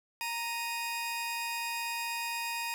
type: tone pair together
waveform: sawtooth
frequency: 932.3 / 2489 Hz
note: A#5 / D#7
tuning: 0 / 0 cents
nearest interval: octave + perfect fourth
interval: 1700 cents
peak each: -32 / -33 dBFS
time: 0.21-2.74 s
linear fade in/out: 0 ms
effects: none